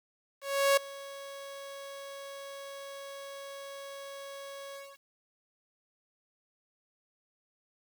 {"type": "tone with ADSR envelope", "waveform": "sawtooth", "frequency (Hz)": 554.4, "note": "C#5", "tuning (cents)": 0, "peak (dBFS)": -17, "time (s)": [0.41, 5.01], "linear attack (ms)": 360, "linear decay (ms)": 6, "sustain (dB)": -21, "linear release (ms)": 260, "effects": ["9-bit"]}